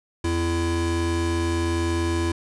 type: tone pair together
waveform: square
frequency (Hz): 85 / 336.1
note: F2 / E4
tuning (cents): -46 / +34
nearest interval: 2 octaves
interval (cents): 2380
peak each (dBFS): -25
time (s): 0.24-2.32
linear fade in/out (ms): 5
effects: resampled to 24000 Hz